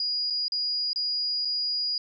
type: tone with dropouts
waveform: sine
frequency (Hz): 4884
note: D#8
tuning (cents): -33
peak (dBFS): -25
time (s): 0-1.98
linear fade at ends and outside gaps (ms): 2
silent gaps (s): 0.301-0.305 / 0.482-0.52 / 0.932-0.959 / 1.45-1.453
effects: none